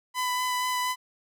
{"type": "tone with vibrato", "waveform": "sawtooth", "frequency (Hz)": 1001, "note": "B5", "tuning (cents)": 23, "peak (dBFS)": -22, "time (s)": [0.14, 0.96], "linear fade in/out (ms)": 50, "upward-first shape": "sine", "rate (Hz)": 4.2, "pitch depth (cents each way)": 11, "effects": []}